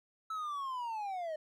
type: linear sweep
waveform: triangle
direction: down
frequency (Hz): 1316 to 606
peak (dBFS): -34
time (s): 0.3-1.36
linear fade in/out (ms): 5
effects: none